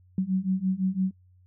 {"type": "beating tone pair", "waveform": "sine", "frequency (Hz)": [185, 190.9], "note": ["F#3", "G3"], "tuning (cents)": [0, -46], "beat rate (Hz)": 5.9, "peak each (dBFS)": [-27, -26], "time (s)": [0.18, 1.11], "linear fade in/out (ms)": 2, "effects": ["noise-tail reverb RT60 0.1 s tail -25 dB re dry", "added 91 Hz sine -55 dBFS peak until 1.46 s"]}